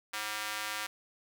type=tone with high-pass filter; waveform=square; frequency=106.8 Hz; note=G#2; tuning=49 cents sharp; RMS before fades=-37 dBFS; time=0.13-0.87 s; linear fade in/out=10 ms; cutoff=1400 Hz; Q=0.96; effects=none